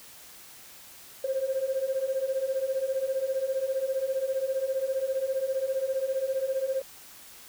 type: beating tone pair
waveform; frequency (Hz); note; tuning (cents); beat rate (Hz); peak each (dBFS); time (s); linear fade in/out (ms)
sine; 521 / 536; C5 / C5; -7 / +42; 15; -30 / -27; 1.24-6.82; 5
effects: tanh soft clip ceiling -20 dBFS + white hiss -49 dBFS RMS until 7.48 s